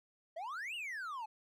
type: exponential two-way sweep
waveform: triangle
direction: up then down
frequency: 618 to 2945 to 836 Hz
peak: -38 dBFS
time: 0.36-1.26 s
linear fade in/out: 10 ms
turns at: 0.75 s
effects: none